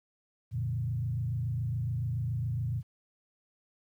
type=tone with frequency modulation; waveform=sine; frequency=118.7 Hz; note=A#2; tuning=32 cents sharp; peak=-29 dBFS; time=0.51-2.83 s; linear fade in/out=50 ms; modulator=27.1 Hz; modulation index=1; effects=11-bit